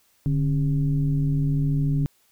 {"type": "tone with frequency modulation", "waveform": "sine", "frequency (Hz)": 146.4, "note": "D3", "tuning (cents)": -5, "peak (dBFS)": -19, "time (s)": [0.26, 2.06], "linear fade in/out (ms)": 0, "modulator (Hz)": 126, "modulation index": 0.67, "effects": ["white hiss -63 dBFS RMS until 2.31 s"]}